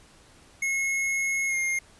square tone with pitch glide, 2171 to 2128 Hz, C#7 to C7, -37 to +29 cents, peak -25 dBFS, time 0.62-1.79 s, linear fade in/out 5 ms, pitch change -34 cents, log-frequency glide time 1.48-1.56 s, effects pink hiss -55 dBFS RMS until 1.99 s + resampled to 24000 Hz

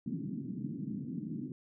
white band-pass noise, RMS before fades -39 dBFS, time 0.06-1.52 s, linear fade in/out 2 ms, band 130 to 300 Hz, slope 48 dB/octave, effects none

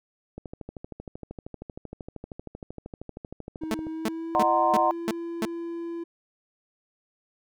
click train, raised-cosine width 2 ms, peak -24 dBFS, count 46, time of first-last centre 0.38-3.868 s, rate 12.9 Hz
triangle tone with pitch glide, 316.8 to 337.6 Hz, D#4 to E4, +31 to +41 cents, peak -29 dBFS, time 3.61-6.04 s, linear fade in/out 10 ms, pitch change +110 cents, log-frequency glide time 3.85-4.52 s
sawtooth tone bursts, 220 Hz, A3, in tune, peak -20 dBFS, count 6, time 3.71-5.452 s, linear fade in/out 2 ms, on 32 ms, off 310 ms
sine chord, C half-diminished seventh, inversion first, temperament equal with one note detuned, 613.7 / 740 / 932.3 / 1046.5 Hz, Eb5 / Gb5 / Bb5 / C6, -24 / 0 / 0 / 0 cents, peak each -26 / -24 / -25 / -25 dBFS, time 4.35-4.91 s, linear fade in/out 0 ms
effects none

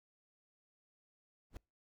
brown noise with exponential growth, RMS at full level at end -41 dBFS, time 1.5-1.57 s, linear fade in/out 2 ms, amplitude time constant 15 ms, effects noise-tail reverb RT60 0.3 s tail -26 dB re dry

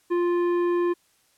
triangle tone with tanh clipping, 349.2 Hz, F4, in tune, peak -22 dBFS, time 0.1-0.94 s, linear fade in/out 20 ms, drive 15 dB, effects white hiss -64 dBFS RMS until 1.37 s + low-pass 12000 Hz 12 dB/octave

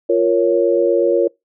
sine chord, Bb minor, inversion second, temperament equal, 349.2 / 466.2 / 554.4 Hz, F4 / Bb4 / Db5, 0 / 0 / 0 cents, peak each -16 dBFS, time 0.09-1.28 s, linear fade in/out 10 ms, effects noise-tail reverb RT60 0.2 s tail -25 dB re dry

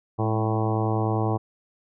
harmonic tone with a mistuned harmonic, 110 Hz, A2, in tune, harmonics 1 / 2 / 3 / 4 / 5 / 6 / 7 / 8 / 9 / 10, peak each -24 / -32 / -29 / -31 / -35 / -35 / -31 / -37 / -35 / -38 dBFS, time 0.18-1.38 s, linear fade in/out 20 ms, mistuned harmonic 2, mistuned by -54 cents, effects none

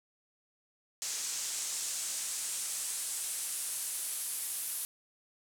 pink noise with band-pass filter sweep, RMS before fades -37 dBFS, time 1.02-4.85 s, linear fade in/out 0 ms, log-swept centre 6900 to 11000 Hz, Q 1.9, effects none

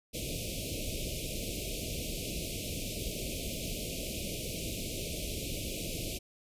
pink band-stop noise, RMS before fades -37 dBFS, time 0.13-6.19 s, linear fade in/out 20 ms, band 660 to 2300 Hz, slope 96 dB/octave, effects resampled to 32000 Hz

